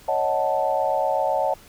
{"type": "chord", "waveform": "sine", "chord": "D# half-diminished seventh", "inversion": "third", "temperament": "equal", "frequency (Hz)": [554.4, 622.3, 740, 880], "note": ["C#5", "D#5", "F#5", "A5"], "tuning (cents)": [0, 0, 0, 0], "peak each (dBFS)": -25, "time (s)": [0.08, 1.54], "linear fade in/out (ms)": 5, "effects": ["pink hiss -49 dBFS RMS until 1.68 s"]}